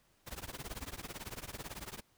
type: noise with tremolo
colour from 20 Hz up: pink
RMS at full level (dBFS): -41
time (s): 0.26-2.01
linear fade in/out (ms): 20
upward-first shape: triangle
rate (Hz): 18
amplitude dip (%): 100
effects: pink hiss -71 dBFS RMS until 2.17 s